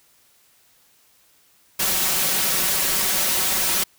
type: noise with comb filter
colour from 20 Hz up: white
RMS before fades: -21 dBFS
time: 1.79-3.84 s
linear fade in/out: 10 ms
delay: 5.3 ms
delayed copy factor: +0.6
effects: white hiss -58 dBFS RMS until 3.98 s